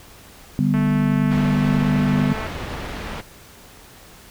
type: chord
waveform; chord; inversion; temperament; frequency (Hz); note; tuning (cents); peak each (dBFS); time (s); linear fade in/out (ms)
sine; G major; second; equal; 146.83 / 196 / 246.9; D3 / G3 / B3; 0 / 0 / 0; -20; 0.59-2.33; 0
type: click train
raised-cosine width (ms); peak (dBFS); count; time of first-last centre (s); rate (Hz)
0.5; -17; 379; 0.74-2.466; 219
type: low-pass noise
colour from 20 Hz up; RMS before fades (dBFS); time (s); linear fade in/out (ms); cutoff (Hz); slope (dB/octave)
pink; -30; 1.3-3.22; 20; 3000; 12
effects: pink hiss -45 dBFS RMS until 4.3 s

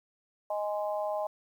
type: harmonic tone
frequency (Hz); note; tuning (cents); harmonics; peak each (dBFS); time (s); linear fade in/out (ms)
207.7; G#3; 0; 3 / 4 / 5; -31 / -35 / -40; 0.5-1.27; 5
effects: 10-bit

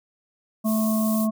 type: harmonic tone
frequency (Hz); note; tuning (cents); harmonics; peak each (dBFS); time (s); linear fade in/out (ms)
218.2; A3; -14; 1 / 3 / 5; -20 / -30 / -34; 0.64-1.31; 20
type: high-pass noise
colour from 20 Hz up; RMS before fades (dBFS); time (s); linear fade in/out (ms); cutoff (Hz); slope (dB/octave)
pink; -33; 0.64-1.28; 50; 12000; 12
effects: none

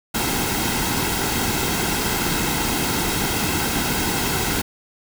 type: noise with comb filter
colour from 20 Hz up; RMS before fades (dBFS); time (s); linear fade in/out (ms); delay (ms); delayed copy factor
pink; -22; 0.14-4.62; 10; 1.7; -0.55
effects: none

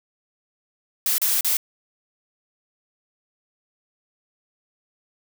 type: noise with dropouts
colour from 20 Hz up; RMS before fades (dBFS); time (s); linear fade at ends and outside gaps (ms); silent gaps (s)
blue; -21; 1.06-1.57; 2; 1.182-1.216 / 1.409-1.446
effects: none

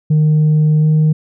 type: tone with pitch glide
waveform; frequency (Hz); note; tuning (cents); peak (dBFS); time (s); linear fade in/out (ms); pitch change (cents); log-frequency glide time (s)
sine; 153.4 to 154.91; D#3 to D#3; -24 to -7; -6; 0.1-1.13; 10; +17; 0.8-0.86
effects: tanh soft clip ceiling -7 dBFS

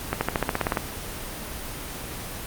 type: accelerating click train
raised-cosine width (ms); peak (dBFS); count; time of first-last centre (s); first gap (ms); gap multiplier
0.5; -7; 11; 0.13-0.772; 80; 0.95
effects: pink hiss -34 dBFS RMS until 2.46 s + Opus 24 kbps

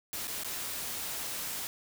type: noise with dropouts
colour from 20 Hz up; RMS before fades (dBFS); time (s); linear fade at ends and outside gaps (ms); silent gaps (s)
white; -37; 0.13-1.67; 0; 0.272-0.279 / 0.435-0.446
effects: none

